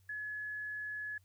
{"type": "tone", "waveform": "sine", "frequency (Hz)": 1700, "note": "G#6", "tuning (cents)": 40, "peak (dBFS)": -38, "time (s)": [0.09, 1.18], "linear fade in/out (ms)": 5, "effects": ["added 94 Hz sine -64 dBFS peak until 1.24 s", "white hiss -75 dBFS RMS until 1.24 s"]}